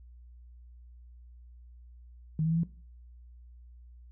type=tone with pitch steps; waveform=sine; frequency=156.4 / 161.6 / 164.5 / 167.9 Hz; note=D#3 / E3 / E3 / E3; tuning=+9 / -34 / -3 / +32 cents; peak=-25 dBFS; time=2.39-2.634 s; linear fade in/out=2 ms; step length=61 ms; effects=noise-tail reverb RT60 0.4 s tail -17 dB re dry + added 60 Hz sine -49 dBFS peak until 4.11 s